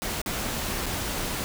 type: noise with dropouts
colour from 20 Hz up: pink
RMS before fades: -30 dBFS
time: 0.02-1.44 s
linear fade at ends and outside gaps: 0 ms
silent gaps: 0.216-0.261 / 0.859-0.864 s
effects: none